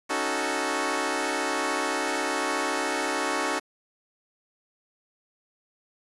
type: chord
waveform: 10% pulse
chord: D# half-diminished seventh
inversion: third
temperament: equal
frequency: 277.2 / 311.1 / 370 / 440 Hz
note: C#4 / D#4 / F#4 / A4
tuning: 0 / 0 / 0 / 0 cents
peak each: -23 dBFS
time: 0.09-3.6 s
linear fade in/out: 20 ms
effects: resampled to 24000 Hz + 8-bit